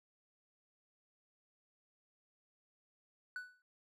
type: tone with exponential decay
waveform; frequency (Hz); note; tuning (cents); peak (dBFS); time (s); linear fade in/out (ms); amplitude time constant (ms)
triangle; 1486; F#6; +7; -36; 3.36-3.62; 1; 56
effects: none